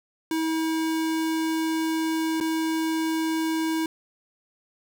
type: tone with dropouts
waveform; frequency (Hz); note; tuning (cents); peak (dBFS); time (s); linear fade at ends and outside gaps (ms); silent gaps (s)
square; 321.2; E4; -45; -24; 0.31-3.86; 2; 2.402-2.409
effects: none